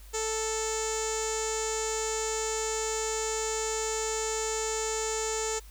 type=tone with low-pass filter; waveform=sawtooth; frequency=440 Hz; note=A4; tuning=in tune; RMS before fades=-31 dBFS; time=0.13-5.6 s; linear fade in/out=20 ms; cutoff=7100 Hz; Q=9; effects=added 50 Hz sine -46 dBFS peak until 5.7 s + white hiss -56 dBFS RMS until 5.7 s